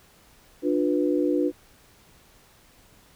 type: chord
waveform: sine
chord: B diminished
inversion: first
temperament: just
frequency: 296.3 / 355.6 / 493.9 Hz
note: D4 / F4 / B4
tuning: +15 / +31 / 0 cents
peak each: -23 / -25 / -27 dBFS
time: 0.62-1.52 s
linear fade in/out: 50 ms
effects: pink hiss -56 dBFS RMS until 3.15 s